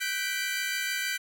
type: chord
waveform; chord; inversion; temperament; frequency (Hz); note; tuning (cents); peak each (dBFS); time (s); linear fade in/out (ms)
sawtooth; G major seventh; third; equal with one note detuned; 1501.5 / 1568 / 1975.5 / 2349; F#6 / G6 / B6 / D7; +25 / 0 / 0 / 0; -31; 0-1.18; 20
effects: none